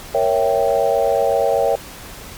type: chord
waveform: sine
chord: A# diminished seventh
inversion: none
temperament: equal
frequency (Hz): 466.2 / 554.4 / 659.3 / 784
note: A#4 / C#5 / E5 / G5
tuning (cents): 0 / 0 / 0 / 0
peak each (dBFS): -20 / -18 / -20 / -21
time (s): 0.14-1.76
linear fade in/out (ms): 10
effects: pink hiss -36 dBFS RMS until 2.37 s + Opus 48 kbps